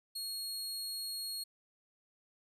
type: tone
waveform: sawtooth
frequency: 4301 Hz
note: C8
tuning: 47 cents sharp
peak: -35 dBFS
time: 0.15-1.44 s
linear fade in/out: 10 ms
effects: resampled to 32000 Hz